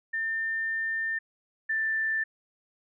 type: tone pair in turn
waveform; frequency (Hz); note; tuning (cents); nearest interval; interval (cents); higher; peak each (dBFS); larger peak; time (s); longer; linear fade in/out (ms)
sine; 1800 / 1772.1; A6 / A6; +39 / +12; unison; 27; first; -27 / -25; second; 0.13-1.19 / 1.69-2.24; first; 10
effects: none